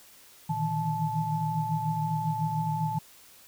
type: tone cluster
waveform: sine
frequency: 116.1 / 151.9 / 159.1 / 164.7 / 871 Hz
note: A#2 / D#3 / D#3 / E3 / A5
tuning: -7 / -41 / +39 / -1 / -18 cents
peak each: -36 / -33 / -31 / -39 / -30 dBFS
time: 0.49-2.99 s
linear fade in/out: 10 ms
effects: white hiss -54 dBFS RMS until 3.47 s

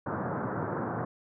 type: band-pass noise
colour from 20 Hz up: pink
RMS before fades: -33 dBFS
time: 0.06-1.05 s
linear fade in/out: 5 ms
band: 100 to 1500 Hz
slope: 48 dB/octave
effects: none

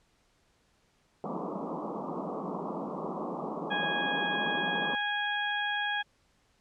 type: band-pass noise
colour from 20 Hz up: pink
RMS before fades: -36 dBFS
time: 1.24-4.95 s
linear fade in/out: 0 ms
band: 160 to 1200 Hz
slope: 96 dB/octave
type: harmonic tone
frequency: 826 Hz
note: G#5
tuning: 10 cents flat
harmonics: 1 / 2 / 3 / 4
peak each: -34 / -31 / -41 / -36 dBFS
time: 3.7-6.03 s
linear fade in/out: 20 ms
effects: pink hiss -69 dBFS RMS until 6.6 s + low-pass 8000 Hz 12 dB/octave

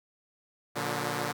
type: tone cluster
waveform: 5% pulse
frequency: 118.2 / 146.2 / 180.5 Hz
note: A#2 / D3 / F#3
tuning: +24 / -7 / -43 cents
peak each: -23 / -22 / -25 dBFS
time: 0.75-1.33 s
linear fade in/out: 20 ms
effects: none

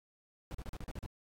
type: noise bursts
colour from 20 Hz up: brown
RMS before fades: -41 dBFS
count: 8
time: 0.51-1.062 s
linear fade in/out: 0 ms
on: 34 ms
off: 40 ms
effects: AAC 48 kbps

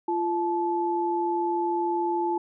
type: tone pair together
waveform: sine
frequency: 345 / 866.8 Hz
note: F4 / A5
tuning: -21 / -26 cents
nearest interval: octave + major third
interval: 1595 cents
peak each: -26 dBFS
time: 0.08-2.38 s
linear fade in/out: 5 ms
effects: none

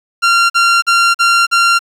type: tone bursts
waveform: sawtooth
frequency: 1380 Hz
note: F6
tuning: 21 cents flat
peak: -4 dBFS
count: 5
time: 0.22-1.792 s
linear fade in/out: 20 ms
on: 280 ms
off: 43 ms
effects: low-pass 7000 Hz 12 dB/octave + 7-bit

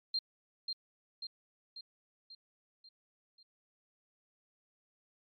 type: tone with echo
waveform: sine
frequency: 4186 Hz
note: C8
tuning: in tune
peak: -29 dBFS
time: 0.14-0.19 s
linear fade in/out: 5 ms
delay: 540 ms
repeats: 6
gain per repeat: -5 dB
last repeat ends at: 3.43 s
effects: tanh soft clip ceiling -27 dBFS + MP3 32 kbps

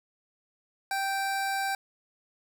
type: tone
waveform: 25% pulse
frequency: 782 Hz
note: G5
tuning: 4 cents flat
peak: -24 dBFS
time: 0.91-1.75 s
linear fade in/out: 2 ms
effects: 10-bit

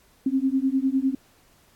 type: beating tone pair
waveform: sine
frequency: 261.6 / 271.5 Hz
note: C4 / C#4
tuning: 0 / -36 cents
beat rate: 9.9 Hz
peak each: -23 / -23 dBFS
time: 0.26-1.15 s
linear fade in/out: 5 ms
effects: pink hiss -59 dBFS RMS until 1.75 s + AAC 64 kbps

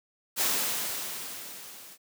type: noise with level ramp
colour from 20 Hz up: white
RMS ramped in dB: -25 to -49 dBFS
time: 0.36-1.98 s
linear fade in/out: 50 ms
effects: high-pass 150 Hz 12 dB/octave

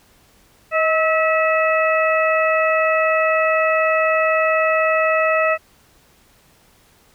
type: harmonic tone with a mistuned harmonic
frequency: 648 Hz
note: E5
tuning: 30 cents flat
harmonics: 1 / 2 / 3 / 4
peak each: -17 / -20 / -22 / -23 dBFS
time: 0.71-5.58 s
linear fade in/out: 50 ms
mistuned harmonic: 1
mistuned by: -40 cents
effects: pink hiss -54 dBFS RMS until 7.14 s

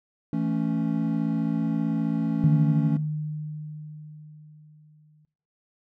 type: chord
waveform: triangle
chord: A major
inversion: second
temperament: equal with one note detuned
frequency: 164.81 / 220 / 278.6 Hz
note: E3 / A3 / C#4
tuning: 0 / 0 / +9 cents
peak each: -26 dBFS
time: 0.33-2.97 s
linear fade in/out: 2 ms
type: tone with exponential decay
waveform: sine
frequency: 152.3 Hz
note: D#3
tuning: 37 cents flat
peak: -16 dBFS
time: 2.44-5.25 s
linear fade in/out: 0 ms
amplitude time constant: 610 ms
effects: noise-tail reverb RT60 0.5 s tail -19 dB re dry

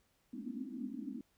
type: band-pass noise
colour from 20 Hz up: pink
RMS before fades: -43 dBFS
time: 0.33-1.21 s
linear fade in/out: 2 ms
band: 210 to 310 Hz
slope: 96 dB/octave
effects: pink hiss -75 dBFS RMS until 1.37 s

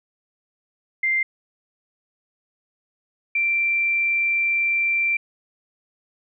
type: tone pair in turn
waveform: sine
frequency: 2093 / 2354 Hz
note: C7 / D7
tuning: 0 / +3 cents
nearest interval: major second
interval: 203 cents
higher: second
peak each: -18 dBFS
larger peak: neither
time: 1.03-1.23 / 3.35-5.17 s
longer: second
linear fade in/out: 5 ms
effects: none

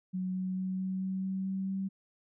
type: tone with pitch steps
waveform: sine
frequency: 185 / 186.07 / 187.15 / 188.23 / 189.32 / 190.42 / 191.52 / 192.63 Hz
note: F#3 / F#3 / F#3 / F#3 / F#3 / G3 / G3 / G3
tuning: 0 / +10 / +20 / +30 / +40 / -50 / -40 / -30 cents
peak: -31 dBFS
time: 0.13-1.89 s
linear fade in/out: 20 ms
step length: 220 ms
effects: none

